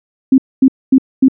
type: tone bursts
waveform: sine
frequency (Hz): 264.2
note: C4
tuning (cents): +17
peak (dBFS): -4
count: 4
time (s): 0.32-1.284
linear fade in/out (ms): 5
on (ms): 61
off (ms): 240
effects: none